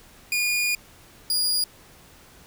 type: tone pair in turn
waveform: sawtooth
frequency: 2437 / 4862 Hz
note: D#7 / D#8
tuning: -37 / -41 cents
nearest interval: octave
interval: 1196 cents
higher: second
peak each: -18 dBFS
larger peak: neither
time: 0.32-0.75 / 1.3-1.64 s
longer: first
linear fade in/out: 2 ms
effects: pink hiss -51 dBFS RMS until 2.46 s